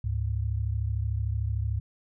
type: tone pair together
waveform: sine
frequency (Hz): 71.6 / 104.96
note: D2 / G#2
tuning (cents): -43 / +19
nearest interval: perfect fifth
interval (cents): 662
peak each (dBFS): -29 / -28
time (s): 0.04-1.8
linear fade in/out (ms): 5
effects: none